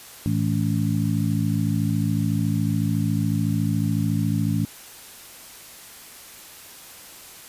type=harmonic tone with a mistuned harmonic; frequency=53.9 Hz; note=A1; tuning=35 cents flat; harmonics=2 / 3 / 4 / 5; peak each=-24 / -24 / -26 / -28 dBFS; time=0.26-4.65 s; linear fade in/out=0 ms; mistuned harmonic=5; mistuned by=+88 cents; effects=white hiss -43 dBFS RMS until 7.48 s + resampled to 32000 Hz